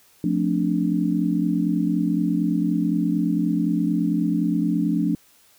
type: chord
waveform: sine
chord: D minor seventh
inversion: first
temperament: just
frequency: 176.2 / 220.2 / 264.3 / 293.7 Hz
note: F3 / A3 / C4 / D4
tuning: +16 / +2 / +18 / 0 cents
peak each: -23 / -25 / -28 / -23 dBFS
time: 0.24-5.15 s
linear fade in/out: 2 ms
effects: white hiss -56 dBFS RMS until 5.58 s